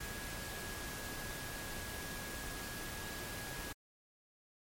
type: tone in noise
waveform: sine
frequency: 1661.2 Hz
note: G#6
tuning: in tune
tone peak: -49 dBFS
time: 0-3.73 s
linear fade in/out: 10 ms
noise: pink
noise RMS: -44 dBFS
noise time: 0-3.73 s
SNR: -8 dB
effects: MP3 64 kbps